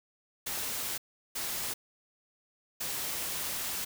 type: noise bursts at uneven times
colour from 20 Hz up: white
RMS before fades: -35 dBFS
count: 3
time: 0.46-0.98 / 1.35-1.74 / 2.8-3.85 s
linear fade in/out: 10 ms
effects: none